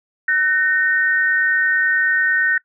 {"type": "tone pair together", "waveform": "sine", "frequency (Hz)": [1512, 1841], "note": ["F#6", "A#6"], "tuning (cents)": [37, -22], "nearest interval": "minor third", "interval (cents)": 341, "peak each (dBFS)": -17, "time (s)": [0.28, 2.58], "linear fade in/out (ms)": 5, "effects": ["noise-tail reverb RT60 0.1 s tail -21 dB re dry"]}